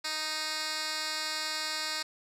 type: tone with band-pass filter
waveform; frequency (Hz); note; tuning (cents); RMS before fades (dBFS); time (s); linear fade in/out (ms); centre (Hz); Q
10% pulse; 310.6; D#4; -3; -34; 0.04-2.03; 10; 4600; 1.3
effects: none